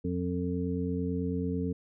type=harmonic tone; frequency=89.1 Hz; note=F2; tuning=35 cents sharp; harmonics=1 / 2 / 3 / 5; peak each=-35 / -33 / -33 / -36 dBFS; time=0.04-1.73 s; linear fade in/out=10 ms; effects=none